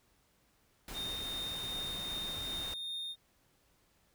pink noise, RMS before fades -45 dBFS, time 0.88-2.74 s, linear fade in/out 2 ms
triangle tone with tremolo, 3666 Hz, A#7, 30 cents flat, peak -35 dBFS, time 0.93-3.16 s, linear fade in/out 50 ms, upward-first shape triangle, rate 2.6 Hz, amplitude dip 25%
effects pink hiss -71 dBFS RMS until 4.14 s

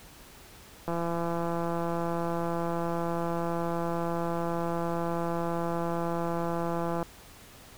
click train, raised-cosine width 1 ms, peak -18 dBFS, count 1040, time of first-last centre 0.88-7.028 s, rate 169 Hz, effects pink hiss -51 dBFS RMS until 7.77 s

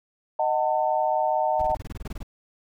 sine chord, D# diminished, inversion none, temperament just, 622.3 / 746.7 / 896 Hz, D#5 / F#5 / A5, 0 / +16 / +31 cents, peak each -25 dBFS, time 0.39-1.75 s, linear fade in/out 5 ms
brown noise bursts, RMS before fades -33 dBFS, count 13, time 1.59-2.231 s, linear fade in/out 5 ms, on 29 ms, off 22 ms
effects none

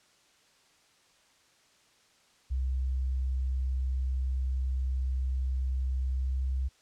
sine tone with pitch glide, 64.8 to 65.4 Hz, C2 to C2, -16 to 0 cents, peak -27 dBFS, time 2.5-6.69 s, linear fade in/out 20 ms, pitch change +16 cents, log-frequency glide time 6.12-6.39 s, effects white hiss -64 dBFS RMS until 6.81 s + low-pass 7000 Hz 12 dB/octave

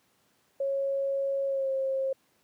sine tone with pitch glide, 549 to 534.9 Hz, C#5 to C5, -17 to +38 cents, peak -26 dBFS, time 0.6-2.13 s, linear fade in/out 5 ms, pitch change -45 cents, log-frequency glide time 1.46-1.7 s, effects pink hiss -68 dBFS RMS until 2.43 s + high-pass 150 Hz 12 dB/octave

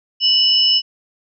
sine tone pair together, 2950 / 5256 Hz, F#7 / E8, -6 / -6 cents, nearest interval minor seventh, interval 1000 cents, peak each -14 dBFS, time 0.2-0.82 s, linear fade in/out 50 ms, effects none

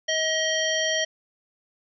harmonic tone, 633 Hz, D#5, 30 cents sharp, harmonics 1 / 3 / 5 / 7 / 9, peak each -27 / -27 / -27 / -36 / -30 dBFS, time 0.08-1.05 s, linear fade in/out 10 ms, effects none

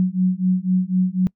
sine beating tone pair, 182.3 / 186.3 Hz, F#3 / F#3, -25 / +12 cents, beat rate 4 Hz, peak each -19 dBFS, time 0-1.27 s, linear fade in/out 0 ms, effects noise-tail reverb RT60 0.1 s tail -25 dB re dry

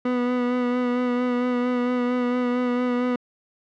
30% pulse tone with vibrato, 246.9 Hz, B3, in tune, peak -18 dBFS, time 0.05-3.16 s, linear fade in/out 5 ms, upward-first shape sine, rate 4.4 Hz, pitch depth 21 cents each way, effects low-pass 2000 Hz 12 dB/octave

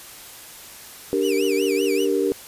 sine chord, G minor, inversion second, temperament equal, 293.7 / 392 / 466.2 Hz, D4 / G4 / Bb4, 0 / 0 / 0 cents, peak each -24 / -21 / -23 dBFS, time 1.13-2.32 s, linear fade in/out 0 ms
sawtooth tone with vibrato, 2607 Hz, E7, 20 cents flat, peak -26 dBFS, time 1.21-2.08 s, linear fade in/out 50 ms, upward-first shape sine, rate 5.2 Hz, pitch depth 230 cents each way
effects white hiss -41 dBFS RMS until 2.47 s + resampled to 32000 Hz

